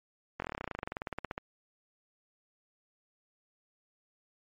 slowing click train, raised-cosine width 0.5 ms, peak -20 dBFS, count 25, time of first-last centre 0.4-1.379 s, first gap 22 ms, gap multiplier 1.05, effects MP3 48 kbps

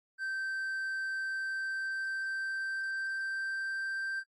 triangle tone with pitch glide, 1556 to 1569.5 Hz, G6 to G6, -13 to +2 cents, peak -31 dBFS, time 0.18-4.24 s, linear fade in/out 50 ms, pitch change +15 cents, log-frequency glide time 1.13-4.05 s, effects AAC 32 kbps

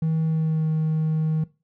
triangle tone with pitch glide, 160 to 157.25 Hz, D#3 to D#3, +49 to +19 cents, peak -17 dBFS, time 0.02-1.44 s, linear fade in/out 5 ms, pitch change -30 cents, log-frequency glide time 0.25-0.68 s, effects noise-tail reverb RT60 0.3 s tail -21 dB re dry + tanh soft clip ceiling -14 dBFS

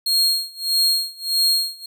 40% pulse tone with tremolo, 4255 Hz, C8, 28 cents sharp, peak -13 dBFS, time 0.06-1.86 s, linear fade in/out 5 ms, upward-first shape sine, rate 1.6 Hz, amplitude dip 95%, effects none

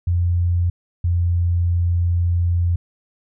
sine tone pair in turn, 87.31 / 86.81 Hz, F2 / F2, 0 / -10 cents, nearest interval unison, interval 10 cents, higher first, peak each -15 dBFS, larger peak neither, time 0.07-0.7 / 1.04-2.76 s, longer second, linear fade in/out 5 ms, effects none

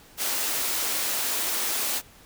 white high-pass noise, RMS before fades -27 dBFS, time 0.17-2.02 s, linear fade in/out 50 ms, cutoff 250 Hz, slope 24 dB/octave, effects pink hiss -52 dBFS RMS until 2.25 s

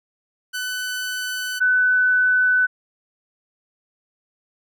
sawtooth / sine tone pair in turn, 1501 / 1501 Hz, F#6 / F#6, +24 / +24 cents, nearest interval unison, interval 0 cents, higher neither, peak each -21 / -14 dBFS, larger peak second, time 0.53-1.6 / 1.6-2.67 s, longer neither, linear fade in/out 20 ms, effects none

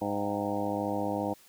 harmonic tone with a mistuned harmonic, 102.5 Hz, G#2, 22 cents flat, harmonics 1 / 2 / 3 / 4 / 5 / 6 / 7 / 8 / 9, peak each -41 / -36 / -34 / -43 / -35 / -38 / -39 / -37 / -39 dBFS, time 0.01-1.34 s, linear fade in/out 10 ms, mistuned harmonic 8, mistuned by -60 cents, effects white hiss -58 dBFS RMS until 1.48 s

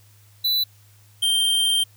square tone pair in turn, 3979 / 3158 Hz, B7 / G7, +12 / +12 cents, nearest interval major third, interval 400 cents, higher first, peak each -19 / -18 dBFS, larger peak second, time 0.44-0.64 / 1.22-1.84 s, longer second, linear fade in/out 10 ms, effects added 103 Hz sine -51 dBFS peak until 1.96 s + white hiss -57 dBFS RMS until 1.96 s

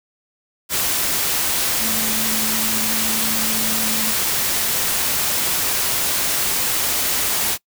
sine tone in noise, 220 Hz, A3, in tune, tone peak -28 dBFS, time 1.79-4.15 s, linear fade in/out 50 ms, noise white, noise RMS -20 dBFS, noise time 0.69-7.58 s, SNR -11 dB, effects noise-tail reverb RT60 0.1 s tail -23 dB re dry

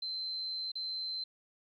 sine tone with dropouts, 4092 Hz, C8, 39 cents flat, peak -35 dBFS, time 0.02-1.24 s, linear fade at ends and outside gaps 5 ms, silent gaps 0.718-0.754 s, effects 12-bit

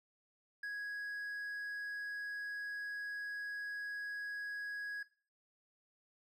sine tone with hard clipping, 1661.2 Hz, G#6, in tune, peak -40 dBFS, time 0.63-5.03 s, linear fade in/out 5 ms, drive 3 dB, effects noise-tail reverb RT60 0.4 s tail -18 dB re dry + AAC 48 kbps

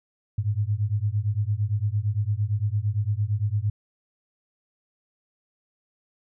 sine beating tone pair, 100 / 108.8 Hz, G2 / A2, +35 / -19 cents, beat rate 8.8 Hz, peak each -25 dBFS, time 0.38-3.7 s, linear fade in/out 5 ms, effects none

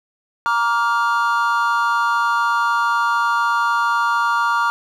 triangle tone cluster, 937 / 1161 / 1408 Hz, A#5 / D6 / F6, +9 / -20 / +14 cents, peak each -18 dBFS, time 0.46-4.7 s, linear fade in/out 0 ms, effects none

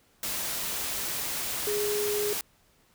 sine tone in noise, 415.3 Hz, G#4, in tune, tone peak -27 dBFS, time 1.67-2.33 s, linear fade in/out 2 ms, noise white, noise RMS -32 dBFS, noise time 0.23-2.41 s, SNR +2 dB, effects pink hiss -64 dBFS RMS until 2.94 s

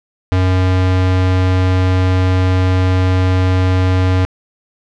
square tone, 92.5 Hz, F#2, in tune, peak -11 dBFS, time 0.32-4.25 s, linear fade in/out 0 ms, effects low-pass 4000 Hz 12 dB/octave

